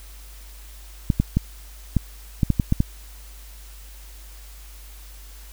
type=clicks; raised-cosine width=5 ms; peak=-5 dBFS; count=9; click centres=1.102 / 1.2 / 1.37 / 1.967 / 2.432 / 2.503 / 2.598 / 2.724 / 2.804 s; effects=added 50 Hz sine -40 dBFS peak until 5.52 s + white hiss -48 dBFS RMS until 5.52 s